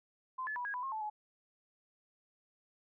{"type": "tone with pitch steps", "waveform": "sine", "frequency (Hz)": [1033, 1723, 979, 1645, 993, 1073, 872, 847], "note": ["C6", "A6", "B5", "G#6", "B5", "C6", "A5", "G#5"], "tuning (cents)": [-22, -37, -15, -17, 9, 43, -16, 34], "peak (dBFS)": -36, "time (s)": [0.38, 1.1], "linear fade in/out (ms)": 10, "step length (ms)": 90, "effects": []}